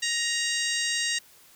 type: harmonic tone with a mistuned harmonic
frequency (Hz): 937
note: A#5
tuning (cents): +9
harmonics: 2 / 3 / 4 / 5 / 6 / 7 / 8 / 9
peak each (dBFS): -30 / -32 / -33 / -34 / -35 / -35 / -36 / -37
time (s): 0.02-1.19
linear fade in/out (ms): 10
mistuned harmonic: 4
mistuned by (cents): +19
effects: white hiss -55 dBFS RMS until 1.55 s